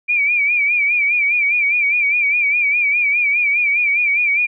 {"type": "tone with vibrato", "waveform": "sine", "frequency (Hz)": 2349, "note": "D7", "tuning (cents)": 0, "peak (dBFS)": -13, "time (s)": [0.08, 4.47], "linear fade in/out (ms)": 20, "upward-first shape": "sine", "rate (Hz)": 4.9, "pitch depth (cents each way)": 81, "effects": []}